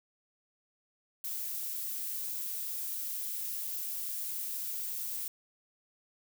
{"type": "noise", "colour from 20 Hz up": "violet", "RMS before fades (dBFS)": -37, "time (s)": [1.24, 5.28], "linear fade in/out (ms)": 2, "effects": []}